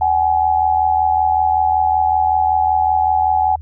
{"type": "tone pair together", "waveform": "sine", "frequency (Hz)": [756.7, 842], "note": ["F#5", "G#5"], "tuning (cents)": [39, 24], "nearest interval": "major second", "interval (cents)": 185, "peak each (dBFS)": -15, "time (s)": [0.01, 3.56], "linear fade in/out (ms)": 5, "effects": ["added 78 Hz sine -30 dBFS peak until 3.61 s"]}